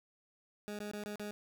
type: tone with dropouts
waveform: 20% pulse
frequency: 207.7 Hz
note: G#3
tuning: in tune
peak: -35 dBFS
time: 0.68-1.31 s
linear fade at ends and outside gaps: 0 ms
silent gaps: 0.79-0.802 / 0.914-0.935 / 1.037-1.06 / 1.157-1.196 s
effects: 12-bit